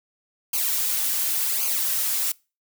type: noise with flanger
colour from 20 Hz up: blue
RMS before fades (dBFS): -24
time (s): 0.53-2.32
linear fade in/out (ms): 5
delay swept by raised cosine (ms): 0.54 to 5.64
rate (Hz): 0.9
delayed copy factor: -0.8
effects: noise-tail reverb RT60 0.3 s tail -24 dB re dry